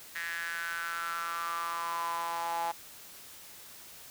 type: tone with high-pass filter sweep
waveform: sawtooth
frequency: 168.5 Hz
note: E3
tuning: 38 cents sharp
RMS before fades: -35 dBFS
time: 0.15-2.72 s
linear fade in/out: 10 ms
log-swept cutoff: 1800 to 820 Hz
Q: 7.4
effects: white hiss -50 dBFS RMS until 4.1 s